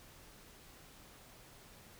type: silence
effects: pink hiss -58 dBFS RMS until 1.99 s